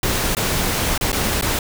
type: noise with dropouts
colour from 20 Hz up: pink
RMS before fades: -20 dBFS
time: 0.03-1.59 s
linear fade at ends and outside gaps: 2 ms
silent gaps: 0.35-0.368 / 0.978-1.01 / 1.119-1.128 / 1.412-1.423 s
effects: none